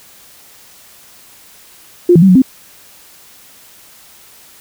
sine tone with pitch steps, 352.6 / 166.2 / 192.4 / 182.8 / 261.5 Hz, F4 / E3 / G3 / F#3 / C4, +17 / +15 / -32 / -21 / -1 cents, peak -3 dBFS, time 2.09-2.42 s, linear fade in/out 5 ms, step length 66 ms, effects white hiss -42 dBFS RMS until 4.6 s

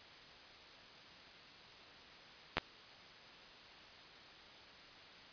clicks, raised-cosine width 0.3 ms, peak -16 dBFS, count 2, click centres 2.57 / 2.582 s, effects white hiss -56 dBFS RMS until 5.32 s + resampled to 11025 Hz

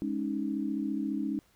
sine chord, Ab suspended fourth, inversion none, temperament just, 207.7 / 276.9 / 311.5 Hz, Ab3 / Db4 / Eb4, 0 / -2 / +2 cents, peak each -34 / -33 / -34 dBFS, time 0.02-1.39 s, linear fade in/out 0 ms, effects pink hiss -66 dBFS RMS until 1.55 s

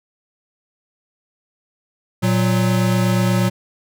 square tone pair together, 116.54 / 184.76 Hz, A#2 / F#3, 0 / -2 cents, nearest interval minor sixth, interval 798 cents, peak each -18 dBFS, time 2.22-3.5 s, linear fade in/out 20 ms, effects none

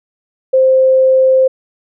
sine tone, 523.3 Hz, C5, in tune, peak -6 dBFS, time 0.53-1.48 s, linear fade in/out 10 ms, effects none

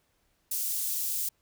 white high-pass noise, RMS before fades -31 dBFS, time 0.51-1.29 s, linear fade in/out 5 ms, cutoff 6800 Hz, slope 12 dB/octave, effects pink hiss -72 dBFS RMS until 1.41 s

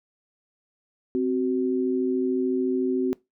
sine tone pair together, 260.5 / 374.2 Hz, C4 / F#4, -7 / +20 cents, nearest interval tritone, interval 627 cents, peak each -24 dBFS, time 1.15-3.13 s, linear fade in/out 0 ms, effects noise-tail reverb RT60 0.2 s tail -22 dB re dry

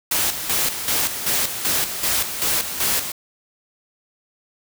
white noise with tremolo, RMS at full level -20 dBFS, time 0.11-3.12 s, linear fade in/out 5 ms, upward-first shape square, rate 2.6 Hz, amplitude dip 60%, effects none

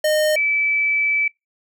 square / sine tone pair in turn, 613 / 2308 Hz, D#5 / D7, -26 / -31 cents, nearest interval octave + major seventh, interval 2295 cents, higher second, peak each -16 dBFS, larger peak neither, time 0.04-0.36 / 0.36-1.28 s, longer second, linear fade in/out 5 ms, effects noise-tail reverb RT60 0.2 s tail -25 dB re dry

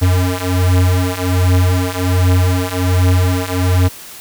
square beating tone pair, 90.3 / 91.6 Hz, F#2 / F#2, -42 / -17 cents, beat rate 1.3 Hz, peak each -16 / -14 dBFS, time 0.01-3.89 s, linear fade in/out 20 ms, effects white hiss -34 dBFS RMS until 4.2 s

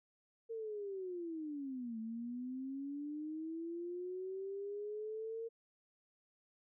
sine linear two-way sweep, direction down then up, 460 to 220 to 460 Hz, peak -40 dBFS, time 0.49-5.49 s, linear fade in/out 20 ms, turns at 1.99 s, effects none

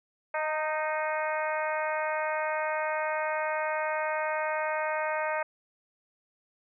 harmonic tone with a mistuned harmonic, 310 Hz, D#4, 6 cents flat, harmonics 2 / 3 / 4 / 5 / 6 / 7 / 8, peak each -31 / -33 / -37 / -36 / -39 / -39 / -43 dBFS, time 0.34-5.43 s, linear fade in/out 5 ms, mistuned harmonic 3, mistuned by -19 cents, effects none

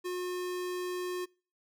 square tone, 360 Hz, F#4, 47 cents flat, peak -34 dBFS, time 0.04-1.26 s, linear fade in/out 20 ms, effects noise-tail reverb RT60 0.4 s tail -26 dB re dry

